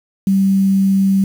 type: tone with quantisation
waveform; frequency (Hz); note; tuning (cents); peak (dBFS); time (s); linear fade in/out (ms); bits
sine; 194; G3; -18; -10; 0.27-1.24; 2; 6
effects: none